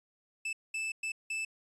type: tone bursts at uneven times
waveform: 45% pulse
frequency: 2633 Hz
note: E7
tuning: 3 cents flat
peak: -33 dBFS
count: 4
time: 0.45-0.53 / 0.74-0.92 / 1.03-1.12 / 1.3-1.45 s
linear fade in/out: 5 ms
effects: resampled to 22050 Hz